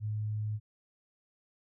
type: tone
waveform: sine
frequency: 106.7 Hz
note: G#2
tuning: 47 cents sharp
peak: -31 dBFS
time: 0-0.6 s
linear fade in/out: 50 ms
effects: none